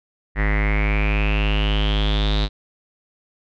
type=tone with low-pass filter sweep; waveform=square; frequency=51.91 Hz; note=G#1; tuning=in tune; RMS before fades=-19 dBFS; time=0.35-2.49 s; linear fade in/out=50 ms; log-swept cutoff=1900 to 3900 Hz; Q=9.4; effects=none